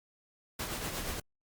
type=noise with tremolo; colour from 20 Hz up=pink; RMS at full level=-35 dBFS; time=0.59-1.2 s; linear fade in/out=5 ms; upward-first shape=triangle; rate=8.4 Hz; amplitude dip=50%; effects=Opus 48 kbps